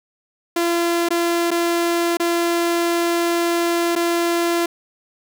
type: tone with dropouts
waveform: sawtooth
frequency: 341.5 Hz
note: F4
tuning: 39 cents flat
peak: -13 dBFS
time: 0.56-4.66 s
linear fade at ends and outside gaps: 5 ms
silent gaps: 1.088-1.105 / 1.507-1.513 / 2.171-2.198 / 3.954-3.96 s
effects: none